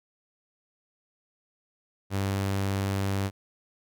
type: tone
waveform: sawtooth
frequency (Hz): 98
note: G2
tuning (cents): 0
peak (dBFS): -22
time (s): 2.1-3.31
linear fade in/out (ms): 50
effects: none